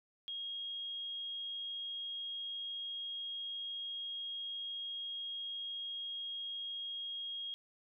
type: tone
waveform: sine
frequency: 3267 Hz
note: G#7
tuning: 29 cents flat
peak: -39 dBFS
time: 0.28-7.54 s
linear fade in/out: 0 ms
effects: none